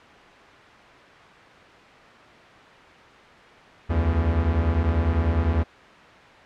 45% pulse beating tone pair, 73 / 83 Hz, D2 / E2, -10 / +12 cents, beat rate 10 Hz, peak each -24 / -21 dBFS, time 3.89-5.64 s, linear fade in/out 20 ms, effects white hiss -46 dBFS RMS until 6.45 s + low-pass 2000 Hz 12 dB/octave

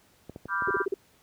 clicks, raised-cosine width 2 ms, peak -26 dBFS, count 7, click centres 0.296 / 0.361 / 0.456 / 0.622 / 0.675 / 0.706 / 0.768 s
sine chord, G dominant seventh, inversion first, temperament equal, 987.8 / 1174.7 / 1396.9 / 1568 Hz, B5 / D6 / F6 / G6, 0 / 0 / 0 / 0 cents, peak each -34 / -31 / -32 / -30 dBFS, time 0.48-0.86 s, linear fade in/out 50 ms
sine tone bursts, 389.3 Hz, G4, 12 cents flat, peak -23 dBFS, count 5, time 0.68-0.941 s, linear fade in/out 5 ms, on 21 ms, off 39 ms
effects pink hiss -62 dBFS RMS until 1.22 s + high-pass 60 Hz 12 dB/octave

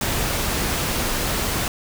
pink noise, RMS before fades -23 dBFS, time 0.01-1.68 s, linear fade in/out 2 ms, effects none

